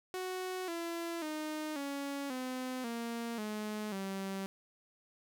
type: tone with pitch steps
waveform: sawtooth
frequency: 370 / 337.3 / 307.6 / 280.4 / 255.7 / 233.1 / 212.5 / 193.75 Hz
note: F#4 / E4 / D#4 / C#4 / C4 / A#3 / G#3 / G3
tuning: 0 / +40 / -20 / +20 / -40 / 0 / +40 / -20 cents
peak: -33 dBFS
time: 0.14-4.46 s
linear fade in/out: 0 ms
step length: 540 ms
effects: none